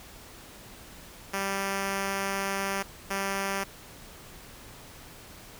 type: tone bursts at uneven times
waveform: 5% pulse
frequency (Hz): 196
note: G3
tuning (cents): 0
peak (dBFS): -17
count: 2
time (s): 1.33-2.83 / 3.1-3.64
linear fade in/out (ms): 10
effects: pink hiss -48 dBFS RMS until 5.59 s